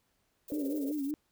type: noise with tremolo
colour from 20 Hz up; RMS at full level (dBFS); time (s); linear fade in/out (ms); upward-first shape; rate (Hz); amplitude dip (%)
violet; -47; 0.48-1.11; 2; sine; 18; 65
type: band-pass noise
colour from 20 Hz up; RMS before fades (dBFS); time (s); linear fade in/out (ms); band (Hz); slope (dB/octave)
pink; -42; 0.5-0.92; 5; 380 to 580; 96
type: tone with vibrato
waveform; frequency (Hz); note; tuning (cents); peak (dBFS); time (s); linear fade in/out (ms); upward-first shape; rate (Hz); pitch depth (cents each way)
sine; 287.6; D4; -36; -31; 0.52-1.14; 0; sine; 5.3; 100
effects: pink hiss -75 dBFS RMS until 1.31 s